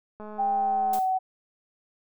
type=click train; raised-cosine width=1 ms; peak=-28 dBFS; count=168; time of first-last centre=0.2-0.988 s; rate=212 Hz
type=tone with pitch glide; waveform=sine; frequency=792 to 752.7 Hz; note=G5 to F#5; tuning=+18 to +29 cents; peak=-22 dBFS; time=0.38-1.19 s; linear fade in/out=20 ms; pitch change=-89 cents; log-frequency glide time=0.51-1.04 s
type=noise with exponential decay; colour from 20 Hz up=blue; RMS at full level=-33 dBFS; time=0.93-1.14 s; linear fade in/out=5 ms; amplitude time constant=44 ms
effects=none